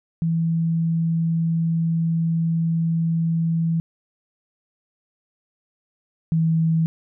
sine tone pair in turn, 164.81 / 162.35 Hz, E3 / E3, 0 / -26 cents, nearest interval unison, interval 26 cents, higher first, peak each -18 / -16 dBFS, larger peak second, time 0.22-3.8 / 6.32-6.86 s, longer first, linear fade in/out 0 ms, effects none

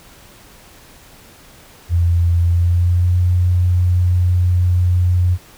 sine tone with pitch glide, 85.7 to 89.39 Hz, F2 to F2, -32 to +41 cents, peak -11 dBFS, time 1.89-5.38 s, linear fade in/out 50 ms, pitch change +73 cents, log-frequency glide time 2.42-3.17 s, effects pink hiss -44 dBFS RMS until 5.57 s

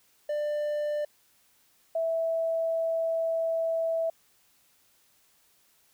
triangle / sine tone pair in turn, 594 / 656.2 Hz, D5 / E5, +20 / -8 cents, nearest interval major second, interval 172 cents, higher second, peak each -25 dBFS, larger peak neither, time 0.29-1.05 / 1.95-4.1 s, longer second, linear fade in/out 5 ms, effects white hiss -65 dBFS RMS until 5.93 s

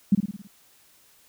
sine tone with echo, 200.4 Hz, G3, 38 cents sharp, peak -13 dBFS, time 0.12-0.15 s, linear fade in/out 5 ms, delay 54 ms, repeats 6, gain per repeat -5 dB, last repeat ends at 0.474 s, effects white hiss -58 dBFS RMS until 1.28 s

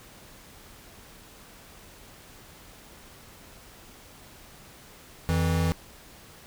square tone pair together, 86.3 / 162.91 Hz, F2 / E3, -20 / -20 cents, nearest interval major seventh, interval 1100 cents, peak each -26 dBFS, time 5.29-5.72 s, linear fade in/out 0 ms, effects pink hiss -50 dBFS RMS until 6.46 s

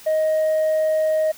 sine tone with tanh clipping, 626 Hz, D#5, 10 cents sharp, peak -17 dBFS, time 0.06-1.32 s, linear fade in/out 10 ms, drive 1 dB, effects white hiss -44 dBFS RMS until 1.37 s

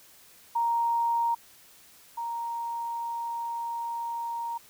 sine tone pair in turn, 933 / 933 Hz, A#5 / A#5, +1 / +1 cents, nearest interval unison, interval 0 cents, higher neither, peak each -23 / -30 dBFS, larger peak first, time 0.55-1.35 / 2.17-4.58 s, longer second, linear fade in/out 10 ms, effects white hiss -55 dBFS RMS until 4.69 s

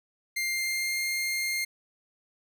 sawtooth tone with pitch glide, 2100 to 2117 Hz, C7 to C7, +6 to +20 cents, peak -24 dBFS, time 0.36-1.65 s, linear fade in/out 10 ms, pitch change +14 cents, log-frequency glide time 0.53-1.01 s, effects none

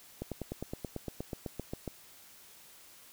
slowing click train, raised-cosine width 2 ms, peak -23 dBFS, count 15, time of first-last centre 0.22-1.877 s, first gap 97 ms, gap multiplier 1.03, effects white hiss -56 dBFS RMS until 3.12 s

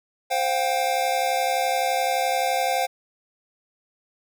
square chord, C suspended fourth, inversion none, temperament equal with one note detuned, 523.3 / 712.3 / 784 Hz, C5 / F5 / G5, 0 / +34 / 0 cents, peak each -28 / -25 / -26 dBFS, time 0.3-2.87 s, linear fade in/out 20 ms, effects none

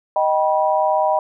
sine chord, Eb augmented, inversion none, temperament just, 622.3 / 777.8 / 972.3 Hz, Eb5 / G5 / B5, 0 / -14 / -27 cents, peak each -18 / -19 / -20 dBFS, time 0.16-1.19 s, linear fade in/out 2 ms, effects none

